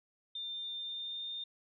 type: tone with pitch glide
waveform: sine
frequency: 3602 to 3629 Hz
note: A7 to A#7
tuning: +40 to -47 cents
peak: -38 dBFS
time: 0.35-1.44 s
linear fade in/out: 5 ms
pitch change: +13 cents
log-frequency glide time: 0.77-1.28 s
effects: none